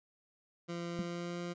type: tone with pitch glide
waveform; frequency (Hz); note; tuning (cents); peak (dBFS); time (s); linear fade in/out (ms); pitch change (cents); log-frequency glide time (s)
20% pulse; 171.6 to 174.3; F3 to F3; -30 to -3; -33; 0.68-1.54; 20; +27; 0.9-1.41
type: tone with exponential decay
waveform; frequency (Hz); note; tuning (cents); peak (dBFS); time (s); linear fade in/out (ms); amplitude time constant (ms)
sine; 191.2; G3; -43; -30; 0.99-1.1; 0; 23
effects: resampled to 16000 Hz